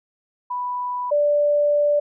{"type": "tone pair in turn", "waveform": "sine", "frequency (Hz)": [987.8, 586.1], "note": ["B5", "D5"], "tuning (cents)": [0, -4], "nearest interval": "major sixth", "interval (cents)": 904, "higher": "first", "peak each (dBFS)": [-23, -15], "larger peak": "second", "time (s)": [[0.5, 1.11], [1.11, 2]], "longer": "second", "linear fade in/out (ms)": 10, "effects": []}